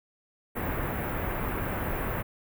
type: band-stop noise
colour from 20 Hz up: pink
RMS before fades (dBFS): -31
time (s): 0.55-2.23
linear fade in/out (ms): 20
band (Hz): 2100 to 15000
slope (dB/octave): 24
effects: none